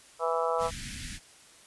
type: harmonic tone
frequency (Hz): 164.81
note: E3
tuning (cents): 0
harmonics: 3 / 4 / 5 / 6 / 7 / 8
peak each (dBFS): -30 / -32 / -35 / -34 / -35 / -34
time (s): 0.19-0.71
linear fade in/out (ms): 50
type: band-stop noise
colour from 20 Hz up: pink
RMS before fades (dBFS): -39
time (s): 0.58-1.2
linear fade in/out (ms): 50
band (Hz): 270 to 1600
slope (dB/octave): 48
effects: white hiss -55 dBFS RMS until 1.66 s + resampled to 24000 Hz